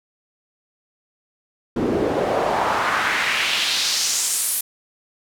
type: noise with band-pass filter sweep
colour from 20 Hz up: pink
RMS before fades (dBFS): -21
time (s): 1.76-4.61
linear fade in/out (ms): 5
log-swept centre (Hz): 280 to 12000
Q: 1.9
effects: none